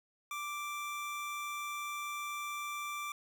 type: tone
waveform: 25% pulse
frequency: 1174.7 Hz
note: D6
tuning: in tune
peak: -34 dBFS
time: 0.31-3.12 s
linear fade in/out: 2 ms
effects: none